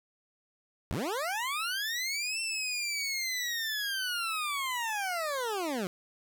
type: linear two-way sweep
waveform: 20% pulse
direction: up then down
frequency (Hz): 48.2 to 2703 to 171.2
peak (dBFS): -26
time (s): 0.91-5.87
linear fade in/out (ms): 0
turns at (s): 2.4
effects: none